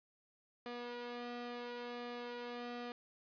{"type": "tone with flanger", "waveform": "sawtooth", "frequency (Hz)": 241.7, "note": "B3", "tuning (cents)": -37, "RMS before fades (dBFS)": -45, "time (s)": [0.66, 2.92], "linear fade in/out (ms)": 0, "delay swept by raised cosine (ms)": [1.7, 2.58], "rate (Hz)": 0.72, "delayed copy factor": 0.65, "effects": ["resampled to 11025 Hz", "11-bit"]}